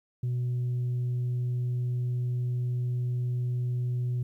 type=tone; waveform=sine; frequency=123.47 Hz; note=B2; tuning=in tune; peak=-24 dBFS; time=0.23-4.23 s; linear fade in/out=5 ms; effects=tanh soft clip ceiling -25 dBFS + 11-bit